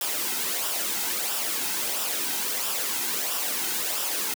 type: noise with flanger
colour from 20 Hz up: white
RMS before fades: -28 dBFS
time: 0.01-4.34 s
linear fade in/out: 2 ms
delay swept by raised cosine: 0.46 to 1.76 ms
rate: 1.5 Hz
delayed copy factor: -0.55
effects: high-pass 200 Hz 12 dB/octave